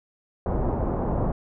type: low-pass noise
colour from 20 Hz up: pink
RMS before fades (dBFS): -25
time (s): 0.46-1.32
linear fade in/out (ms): 2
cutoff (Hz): 910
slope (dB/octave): 24
effects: none